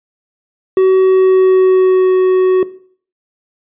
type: tone with pitch glide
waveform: triangle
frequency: 377.5 to 371.9 Hz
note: F#4 to F#4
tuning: +35 to +9 cents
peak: -4 dBFS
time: 0.77-2.63 s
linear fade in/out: 2 ms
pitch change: -26 cents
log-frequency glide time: 0.98-2.13 s
effects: noise-tail reverb RT60 0.5 s tail -17 dB re dry + resampled to 8000 Hz